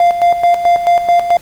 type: tone with tremolo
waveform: triangle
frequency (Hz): 696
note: F5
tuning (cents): -6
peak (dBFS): -4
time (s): 0-1.37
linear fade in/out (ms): 2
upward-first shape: square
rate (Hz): 4.6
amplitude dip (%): 65
effects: pink hiss -40 dBFS RMS until 1.41 s + Opus 24 kbps